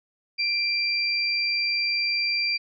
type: tone pair together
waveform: sine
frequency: 2365 / 4730 Hz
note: D7 / D8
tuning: +12 / +12 cents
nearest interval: octave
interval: 1200 cents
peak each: -25 dBFS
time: 0.38-2.58 s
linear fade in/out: 20 ms
effects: none